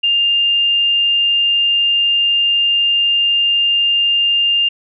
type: tone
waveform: sine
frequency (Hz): 2804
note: F7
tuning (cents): +6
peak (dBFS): -11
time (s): 0.03-4.69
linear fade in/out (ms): 10
effects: none